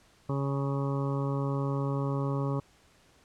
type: harmonic tone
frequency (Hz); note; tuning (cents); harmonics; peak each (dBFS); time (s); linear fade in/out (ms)
138.59; C#3; 0; 1 / 2 / 3 / 4 / 6 / 7 / 8 / 9; -29 / -35 / -37 / -39 / -45 / -44 / -41 / -47; 0.29-2.6; 5
effects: pink hiss -62 dBFS RMS until 3.24 s + low-pass 9000 Hz 12 dB/octave